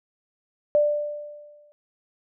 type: tone with exponential decay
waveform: sine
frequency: 591 Hz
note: D5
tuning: 11 cents sharp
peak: -14 dBFS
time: 0.75-1.72 s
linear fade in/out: 0 ms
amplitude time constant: 210 ms
effects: none